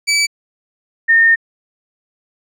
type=tone pair in turn; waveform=20% pulse / sine; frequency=2301 / 1826.3 Hz; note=D7 / A#6; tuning=-36 / -36 cents; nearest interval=major third; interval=400 cents; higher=first; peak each=-7 dBFS; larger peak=neither; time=0.07-0.27 / 1.08-1.36 s; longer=second; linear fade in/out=20 ms; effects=low-pass 12000 Hz 12 dB/octave